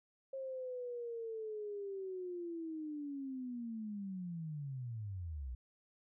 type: linear sweep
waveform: sine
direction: down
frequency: 539 to 58.27 Hz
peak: -40 dBFS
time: 0.33-5.55 s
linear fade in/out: 5 ms
effects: none